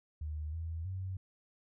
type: tone with pitch steps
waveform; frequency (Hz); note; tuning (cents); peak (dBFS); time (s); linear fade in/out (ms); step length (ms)
sine; 76.4 / 81.9 / 94; D#2 / E2 / F#2; -31 / -11 / +28; -36; 0.21-1.17; 5; 320
effects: none